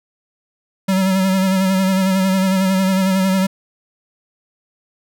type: tone with vibrato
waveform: square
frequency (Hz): 190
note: F#3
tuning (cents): +46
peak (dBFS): -14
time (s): 0.88-3.47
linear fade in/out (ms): 10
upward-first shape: sine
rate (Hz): 11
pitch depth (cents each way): 36
effects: none